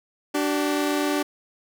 sawtooth tone pair together, 293.7 / 381.9 Hz, D4 / G4, 0 / -45 cents, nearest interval perfect fourth, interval 455 cents, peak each -19 / -23 dBFS, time 0.34-1.23 s, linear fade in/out 10 ms, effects none

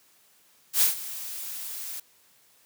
blue noise with ADSR envelope, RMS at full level -19 dBFS, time 0.73-2 s, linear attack 86 ms, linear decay 130 ms, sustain -17 dB, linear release 5 ms, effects white hiss -61 dBFS RMS until 2.65 s + high-pass 80 Hz 12 dB/octave

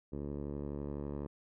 10% pulse tone with low-pass filter sweep, 71.9 Hz, D2, 36 cents flat, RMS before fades -40 dBFS, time 0.12-1.27 s, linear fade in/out 10 ms, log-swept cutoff 460 to 700 Hz, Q 1.1, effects none

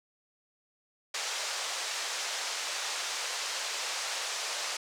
white band-pass noise, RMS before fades -35 dBFS, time 1.14-4.77 s, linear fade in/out 5 ms, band 500 to 7000 Hz, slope 24 dB/octave, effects none

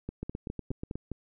two click trains, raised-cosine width 3 ms, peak -22 / -22 dBFS, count 6 / 7, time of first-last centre 0.09-1.117 / 0.23-0.956 s, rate 4.87 / 8.27 Hz, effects none

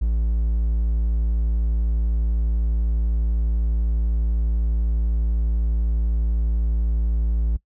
triangle tone, 56 Hz, A1, 31 cents sharp, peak -16 dBFS, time 0.01-7.57 s, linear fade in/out 10 ms, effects noise-tail reverb RT60 0.1 s tail -21 dB re dry

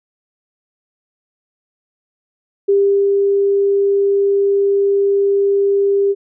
sine tone with ADSR envelope, 398.4 Hz, G4, 28 cents sharp, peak -9 dBFS, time 2.68-6.15 s, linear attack 13 ms, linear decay 380 ms, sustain -2 dB, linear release 41 ms, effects none

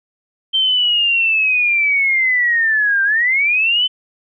sine linear two-way sweep, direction down then up, 3136 to 1568 to 3069 Hz, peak -12 dBFS, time 0.53-3.88 s, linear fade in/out 20 ms, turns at 3.03 s, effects none

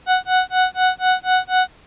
30% pulse tone with tremolo, 740 Hz, F#5, in tune, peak -9 dBFS, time 0.06-1.68 s, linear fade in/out 50 ms, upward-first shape sine, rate 4.1 Hz, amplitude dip 100%, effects pink hiss -49 dBFS RMS until 1.86 s + resampled to 8000 Hz

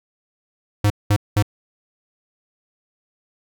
square tone bursts, 103.3 Hz, G#2, 9 cents flat, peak -14 dBFS, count 3, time 0.84-1.426 s, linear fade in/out 5 ms, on 62 ms, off 200 ms, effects none

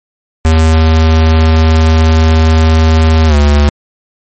square tone with pitch glide, 79.9 to 72.85 Hz, D#2 to D2, +47 to -13 cents, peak -5 dBFS, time 0.45-3.69 s, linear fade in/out 0 ms, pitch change -160 cents, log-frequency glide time 3.27-3.35 s, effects MP3 32 kbps

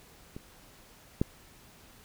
clicks, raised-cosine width 3 ms, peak -27 / -12 dBFS, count 2, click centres 0.365 / 1.215 s, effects pink hiss -56 dBFS RMS until 2.04 s

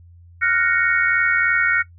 sine chord, Gb major seventh, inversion third, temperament equal, 1396.9 / 1480 / 1864.7 / 2217 Hz, F6 / Gb6 / Bb6 / Db7, 0 / 0 / 0 / 0 cents, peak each -21 dBFS, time 0.41-1.83 s, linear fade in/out 20 ms, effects noise-tail reverb RT60 0.1 s tail -18 dB re dry + added 86 Hz sine -43 dBFS peak until 1.98 s

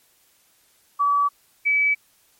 sine tone pair in turn, 1146 / 2292 Hz, D6 / D7, -43 / -43 cents, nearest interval octave, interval 1200 cents, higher second, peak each -16 dBFS, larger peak neither, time 0.99-1.29 / 1.65-1.95 s, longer neither, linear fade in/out 20 ms, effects white hiss -60 dBFS RMS until 2.39 s + MP3 64 kbps

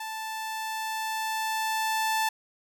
sawtooth tone with level ramp, 880 Hz, A5, in tune, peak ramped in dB -30 to -20 dBFS, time 0-2.29 s, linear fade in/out 5 ms, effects none

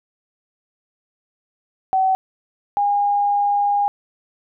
sine tone pair in turn, 760 / 814 Hz, F#5 / G#5, +46 / -35 cents, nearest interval minor second, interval 119 cents, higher second, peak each -14 / -15 dBFS, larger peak first, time 1.93-2.15 / 2.77-3.88 s, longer second, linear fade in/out 0 ms, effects none

